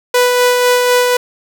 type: tone with tremolo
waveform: sawtooth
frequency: 493.9 Hz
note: B4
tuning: in tune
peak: -4 dBFS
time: 0.14-1.17 s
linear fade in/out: 5 ms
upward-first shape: sine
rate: 4 Hz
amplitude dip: 30%
effects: none